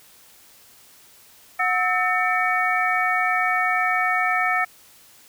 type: tone cluster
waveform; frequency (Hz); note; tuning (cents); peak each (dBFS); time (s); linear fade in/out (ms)
sine; 732 / 1301 / 1799 / 2249; F#5 / E6 / A6 / C#7; -19 / -23 / +38 / +24; -24; 1.59-4.65; 10
effects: white hiss -51 dBFS RMS until 5.28 s